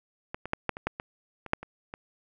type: clicks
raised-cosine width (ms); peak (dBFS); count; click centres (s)
0.5; -19 / -21 / -11 / -11 / -23 / -12 / -19 / -25 / -8 / -25 / -23; 11; 0.345 / 0.456 / 0.534 / 0.693 / 0.769 / 0.87 / 0.999 / 1.463 / 1.534 / 1.63 / 1.939
effects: none